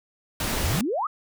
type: noise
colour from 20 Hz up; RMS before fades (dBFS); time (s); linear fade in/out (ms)
pink; -27; 0.4-0.81; 2
type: exponential sweep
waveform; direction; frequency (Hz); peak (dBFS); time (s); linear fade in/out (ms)
sine; up; 62.5 to 1318.5; -23; 0.63-1.07; 5
effects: none